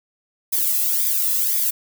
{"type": "noise with flanger", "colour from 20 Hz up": "violet", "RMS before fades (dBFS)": -20, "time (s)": [0.52, 1.71], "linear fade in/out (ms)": 10, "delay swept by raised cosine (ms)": [0.7, 1.35], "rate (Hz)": 1.9, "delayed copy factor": -0.9, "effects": []}